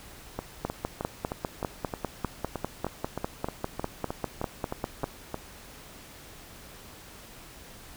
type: two click trains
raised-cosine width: 1 ms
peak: -14 / -17 dBFS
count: 23 / 17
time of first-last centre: 0.65-5.041 / 0.39-5.344 s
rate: 5.01 / 3.23 Hz
effects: pink hiss -48 dBFS RMS until 7.96 s